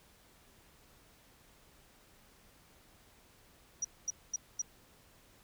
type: tone bursts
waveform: sine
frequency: 5800 Hz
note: F#8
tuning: 35 cents flat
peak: -31 dBFS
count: 4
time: 3.82-4.618 s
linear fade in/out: 5 ms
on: 27 ms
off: 230 ms
effects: pink hiss -63 dBFS RMS until 5.43 s